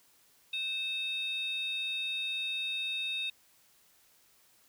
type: tone pair together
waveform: sine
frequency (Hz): 2618 / 3702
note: E7 / A#7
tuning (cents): -13 / -13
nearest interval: tritone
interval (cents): 600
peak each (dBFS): -34 / -33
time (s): 0.53-3.3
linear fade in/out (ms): 5
effects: tanh soft clip ceiling -27 dBFS + white hiss -65 dBFS RMS until 4.68 s